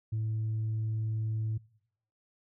sine tone, 109.9 Hz, A2, 2 cents flat, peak -27 dBFS, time 0.12-1.58 s, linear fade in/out 10 ms, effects noise-tail reverb RT60 0.8 s tail -26 dB re dry + tanh soft clip ceiling -27 dBFS

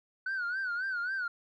sine tone with vibrato, 1486 Hz, F#6, 7 cents sharp, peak -29 dBFS, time 0.26-1.28 s, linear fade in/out 5 ms, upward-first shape sine, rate 3.7 Hz, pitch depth 110 cents each way, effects tanh soft clip ceiling -29 dBFS

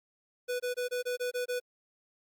square tone bursts, 493.9 Hz, B4, in tune, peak -31 dBFS, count 8, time 0.48-1.601 s, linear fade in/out 20 ms, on 120 ms, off 23 ms, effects Opus 48 kbps

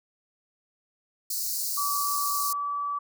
white high-pass noise, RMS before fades -30 dBFS, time 1.3-2.53 s, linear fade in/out 5 ms, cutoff 4200 Hz, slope 96 dB/octave
sine tone, 1151 Hz, D6, 35 cents flat, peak -27 dBFS, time 1.77-2.99 s, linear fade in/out 10 ms
effects none

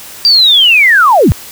sine linear sweep, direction down, 4761 to 49.89 Hz, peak -3 dBFS, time 0.25-1.32 s, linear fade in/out 0 ms, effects white hiss -30 dBFS RMS until 1.51 s

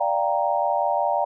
sine chord, G minor seventh, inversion second, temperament equal, 587.3 / 698.5 / 784 / 932.3 Hz, D5 / F5 / G5 / Bb5, 0 / 0 / 0 / 0 cents, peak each -25 dBFS, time 0-1.25 s, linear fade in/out 10 ms, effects none

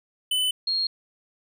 square / sine tone pair in turn, 3011 / 4258 Hz, F#7 / C8, +30 / +30 cents, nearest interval tritone, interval 600 cents, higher second, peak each -22 dBFS, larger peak neither, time 0.31-0.51 / 0.67-0.87 s, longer neither, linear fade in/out 5 ms, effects none

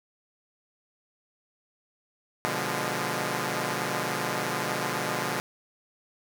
5% pulse chord, B diminished seventh, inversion none, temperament equal with one note detuned, 123.47 / 146.83 / 174.61 / 204.9 Hz, B2 / D3 / F3 / Ab3, 0 / 0 / 0 / -23 cents, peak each -22 dBFS, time 2.45-5.4 s, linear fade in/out 0 ms, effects none

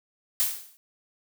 blue noise with exponential decay, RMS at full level -21 dBFS, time 0.4-0.77 s, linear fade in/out 0 ms, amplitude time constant 80 ms, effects none

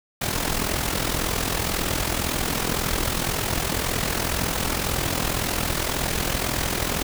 pink noise with amplitude modulation, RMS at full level -22 dBFS, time 0.21-7.03 s, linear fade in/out 10 ms, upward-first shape sine, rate 41.9 Hz, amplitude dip 65%, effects none

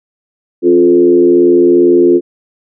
sine tone with frequency modulation, 352 Hz, F4, 14 cents sharp, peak -4 dBFS, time 0.62-2.21 s, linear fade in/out 50 ms, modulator 82.5 Hz, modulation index 0.83, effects none

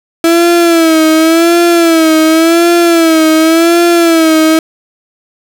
35% pulse tone with vibrato, 329.6 Hz, E4, in tune, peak -3 dBFS, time 0.24-4.59 s, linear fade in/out 2 ms, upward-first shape sine, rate 0.9 Hz, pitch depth 75 cents each way, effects none

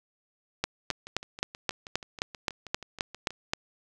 two click trains, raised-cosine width 0.2 ms, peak -9 / -24 dBFS, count 12 / 16, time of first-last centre 0.64-3.535 / 0.91-3.306 s, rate 3.8 / 6.26 Hz, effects none

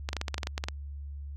clicks, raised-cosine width 0.2 ms, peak -14 dBFS, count 12, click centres 0.089 / 0.131 / 0.167 / 0.214 / 0.282 / 0.343 / 0.381 / 0.432 / 0.471 / 0.579 / 0.639 / 0.685 s, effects added 71 Hz sine -37 dBFS peak until 1.36 s

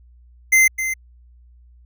square tone with echo, 2074 Hz, C7, 16 cents flat, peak -11 dBFS, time 0.52-0.68 s, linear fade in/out 10 ms, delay 260 ms, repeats 1, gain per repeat -10 dB, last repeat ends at 0.94 s, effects added 60 Hz sine -46 dBFS peak until 1.85 s

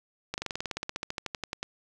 slowing click train, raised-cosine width 0.2 ms, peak -15 dBFS, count 21, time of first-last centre 0.34-1.63 s, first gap 39 ms, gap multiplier 1.05, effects none

